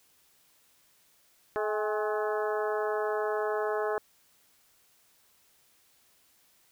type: harmonic tone with a mistuned harmonic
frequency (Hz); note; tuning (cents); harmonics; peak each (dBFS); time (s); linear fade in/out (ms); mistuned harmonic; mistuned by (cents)
213.4; G#3; +47; 2 / 3 / 4 / 5 / 6 / 7 / 8; -30 / -34 / -36 / -38 / -40 / -41 / -42; 1.56-3.98; 0; 4; -50
effects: white hiss -65 dBFS RMS until 6.71 s